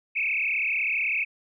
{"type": "tone with frequency modulation", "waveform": "sine", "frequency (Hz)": 2418, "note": "D7", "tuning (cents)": 50, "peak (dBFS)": -23, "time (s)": [0.15, 1.25], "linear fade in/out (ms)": 20, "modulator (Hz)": 35.9, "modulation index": 6.5, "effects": []}